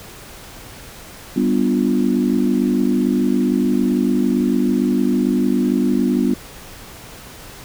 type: chord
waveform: sine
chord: G dominant seventh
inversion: none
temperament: equal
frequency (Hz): 196 / 246.9 / 293.7 / 349.2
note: G3 / B3 / D4 / F4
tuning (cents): 0 / 0 / 0 / 0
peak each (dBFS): -20 / -17 / -21 / -23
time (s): 1.36-6.34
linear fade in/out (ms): 5
effects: pink hiss -38 dBFS RMS until 7.64 s